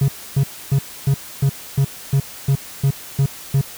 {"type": "tone bursts", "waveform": "triangle", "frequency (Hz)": 137.5, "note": "C#3", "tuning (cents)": -14, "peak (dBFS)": -10, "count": 11, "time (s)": [0.01, 3.613], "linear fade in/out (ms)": 5, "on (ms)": 73, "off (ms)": 280, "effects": ["white hiss -36 dBFS RMS until 3.77 s"]}